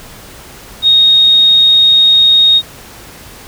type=tone; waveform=sine; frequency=3729 Hz; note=A#7; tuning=in tune; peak=-4 dBFS; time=0.82-2.62 s; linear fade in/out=50 ms; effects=pink hiss -34 dBFS RMS until 3.47 s